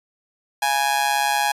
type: tone with amplitude modulation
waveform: sawtooth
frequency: 829 Hz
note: G#5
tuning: 3 cents flat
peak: -11 dBFS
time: 0.62-1.52 s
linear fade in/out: 5 ms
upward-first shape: sine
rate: 137 Hz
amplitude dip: 75%
effects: resampled to 32000 Hz